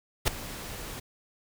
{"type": "noise with ADSR envelope", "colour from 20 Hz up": "pink", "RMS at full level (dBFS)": -22, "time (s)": [0.25, 1], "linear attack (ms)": 27, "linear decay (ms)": 6, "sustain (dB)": -17, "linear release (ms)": 9, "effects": []}